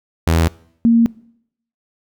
sawtooth / sine tone pair in turn, 82.2 / 231.4 Hz, E2 / A#3, -4 / -13 cents, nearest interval octave + tritone, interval 1791 cents, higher second, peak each -8 dBFS, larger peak neither, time 0.27-0.48 / 0.85-1.06 s, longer neither, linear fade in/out 0 ms, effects noise-tail reverb RT60 0.7 s tail -23 dB re dry

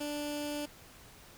15% pulse tone with notch filter, 293.7 Hz, D4, in tune, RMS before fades -37 dBFS, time 0-0.66 s, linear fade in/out 10 ms, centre 1100 Hz, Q 1.1, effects pink hiss -55 dBFS RMS until 1.37 s

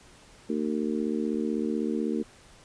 harmonic tone, 76 Hz, D#2, 40 cents flat, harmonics 3 / 4 / 5 / 6, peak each -29 / -31 / -33 / -35 dBFS, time 0.49-2.23 s, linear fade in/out 10 ms, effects pink hiss -54 dBFS RMS until 2.64 s + resampled to 22050 Hz

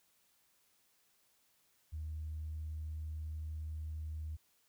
sine tone, 77.78 Hz, D#2, in tune, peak -38 dBFS, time 1.92-4.37 s, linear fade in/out 20 ms, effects tanh soft clip ceiling -34 dBFS + white hiss -73 dBFS RMS until 4.68 s

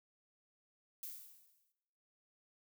violet noise with exponential decay, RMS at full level -44 dBFS, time 1.03-1.72 s, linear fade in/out 1 ms, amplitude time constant 150 ms, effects noise-tail reverb RT60 1.0 s tail -17 dB re dry

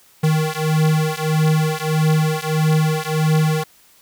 square beating tone pair, 155.4 / 157 Hz, D#3 / D#3, -2 / +16 cents, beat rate 1.6 Hz, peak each -19 dBFS, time 0.23-3.64 s, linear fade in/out 10 ms, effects white hiss -52 dBFS RMS until 4.01 s

